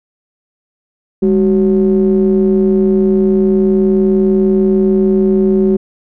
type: ring-modulated tone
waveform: triangle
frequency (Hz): 86.6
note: F2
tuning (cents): -14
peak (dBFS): -3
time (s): 1.22-5.77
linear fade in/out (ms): 10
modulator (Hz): 290
effects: none

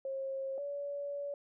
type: tone pair in turn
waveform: sine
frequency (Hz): 538 / 570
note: C5 / C#5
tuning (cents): +48 / +48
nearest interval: minor second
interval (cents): 100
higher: second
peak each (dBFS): -35 / -36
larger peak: first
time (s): 0.05-0.58 / 0.58-1.34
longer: second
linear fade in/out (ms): 2
effects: none

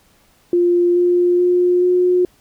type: tone with pitch steps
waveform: sine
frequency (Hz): 350 / 353.5 / 356.9 / 360.5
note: F4 / F4 / F4 / F#4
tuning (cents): +4 / +21 / +38 / -45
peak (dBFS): -11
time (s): 0.53-2.25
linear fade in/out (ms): 2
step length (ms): 430
effects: pink hiss -55 dBFS RMS until 2.4 s

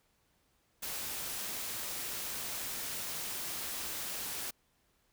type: noise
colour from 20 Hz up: white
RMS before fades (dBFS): -39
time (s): 0.82-4.51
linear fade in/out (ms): 10
effects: pink hiss -73 dBFS RMS until 5.12 s

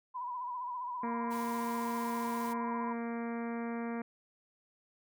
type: tone with vibrato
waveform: sine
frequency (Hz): 987.8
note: B5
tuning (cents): 0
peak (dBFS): -36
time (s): 0.14-2.94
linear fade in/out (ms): 20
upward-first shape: sine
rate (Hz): 15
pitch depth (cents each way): 58
type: harmonic tone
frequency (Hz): 233.1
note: A#3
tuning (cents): 0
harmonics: 1 / 2 / 3 / 4 / 5 / 6 / 7 / 8 / 9 / 10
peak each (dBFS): -36 / -42 / -46 / -48 / -50 / -52 / -53 / -54 / -55 / -56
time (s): 1.03-4.02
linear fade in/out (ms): 5
type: noise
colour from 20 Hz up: white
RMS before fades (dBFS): -50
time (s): 1.3-2.54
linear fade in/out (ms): 20
effects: none

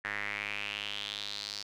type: tone with band-pass filter sweep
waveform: square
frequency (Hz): 51.4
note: G#1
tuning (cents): -17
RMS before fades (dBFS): -38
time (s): 0.04-1.63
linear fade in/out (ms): 10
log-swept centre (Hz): 1800 to 4800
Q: 4.7
effects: none

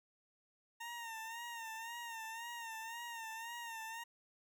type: tone with vibrato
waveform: 20% pulse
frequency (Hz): 918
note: A#5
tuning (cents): -27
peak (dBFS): -39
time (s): 0.8-4.04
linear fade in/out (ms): 10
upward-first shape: sine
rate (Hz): 1.9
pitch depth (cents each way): 60
effects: none

